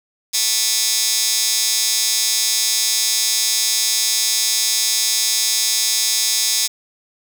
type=tone with high-pass filter; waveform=15% pulse; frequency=220 Hz; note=A3; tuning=in tune; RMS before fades=-18 dBFS; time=0.33-6.68 s; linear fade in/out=20 ms; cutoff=5300 Hz; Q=1.5; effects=none